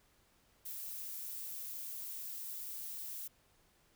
violet noise, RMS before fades -44 dBFS, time 0.65-3.28 s, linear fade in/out 10 ms, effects pink hiss -70 dBFS RMS until 3.95 s

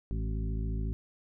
harmonic tone with a mistuned harmonic, 54 Hz, A1, 32 cents flat, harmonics 1 / 2 / 3 / 4 / 5 / 7, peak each -31 / -37 / -41 / -43 / -45 / -48 dBFS, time 0.11-0.93 s, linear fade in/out 0 ms, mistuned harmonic 4, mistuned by -34 cents, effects none

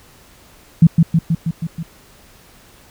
sine tone with echo, 164.6 Hz, E3, 2 cents flat, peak -3 dBFS, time 0.82-0.87 s, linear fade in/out 5 ms, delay 160 ms, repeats 6, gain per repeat -3 dB, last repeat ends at 1.83 s, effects pink hiss -47 dBFS RMS until 2.9 s

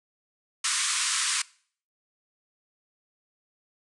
white band-pass noise, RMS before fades -27 dBFS, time 0.64-1.42 s, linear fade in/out 5 ms, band 1000 to 9800 Hz, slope 96 dB/octave, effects noise-tail reverb RT60 0.5 s tail -22 dB re dry

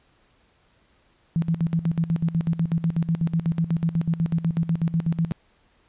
sine tone with tremolo, 165.5 Hz, E3, 7 cents sharp, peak -18 dBFS, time 1.36-5.32 s, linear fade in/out 0 ms, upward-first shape square, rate 8.1 Hz, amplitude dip 80%, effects pink hiss -62 dBFS RMS until 5.88 s + resampled to 8000 Hz

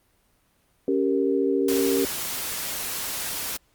sine chord, G diminished, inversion second, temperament equal, 277.2 / 392 / 466.2 Hz, Db4 / G4 / Bb4, 0 / 0 / 0 cents, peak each -24 / -23 / -26 dBFS, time 0.88-2.05 s, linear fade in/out 2 ms
white noise, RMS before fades -30 dBFS, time 1.68-3.57 s, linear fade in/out 5 ms
effects pink hiss -65 dBFS RMS until 3.74 s + Opus 32 kbps

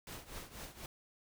pink noise with tremolo, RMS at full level -45 dBFS, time 0.07-0.86 s, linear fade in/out 2 ms, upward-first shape triangle, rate 4.1 Hz, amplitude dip 85%, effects none

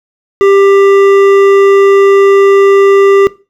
sine tone with hard clipping, 395.1 Hz, G4, 14 cents sharp, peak -5 dBFS, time 0.41-3.27 s, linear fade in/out 0 ms, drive 11 dB, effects noise-tail reverb RT60 0.3 s tail -19 dB re dry

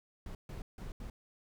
brown noise bursts at uneven times, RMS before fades -43 dBFS, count 4, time 0.26-0.35 / 0.49-0.62 / 0.78-0.92 / 1-1.1 s, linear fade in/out 2 ms, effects none

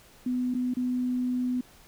sine tone with dropouts, 250 Hz, B3, 21 cents sharp, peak -25 dBFS, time 0.26-1.61 s, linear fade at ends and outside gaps 5 ms, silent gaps 0.541-0.548 / 0.739-0.768 s, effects pink hiss -55 dBFS RMS until 1.87 s

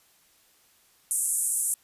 pink band-pass noise, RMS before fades -27 dBFS, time 1.11-1.74 s, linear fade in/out 0 ms, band 8100 to 11000 Hz, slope 48 dB/octave, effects white hiss -62 dBFS RMS until 1.83 s + resampled to 32000 Hz

